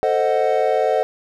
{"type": "chord", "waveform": "triangle", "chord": "A diminished seventh", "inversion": "none", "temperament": "equal with one note detuned", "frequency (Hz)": [443.8, 523.3, 622.3, 740], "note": ["A4", "C5", "Eb5", "Gb5"], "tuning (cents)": [15, 0, 0, 0], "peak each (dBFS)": -19, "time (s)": [0.03, 1.03], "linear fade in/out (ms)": 0, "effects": []}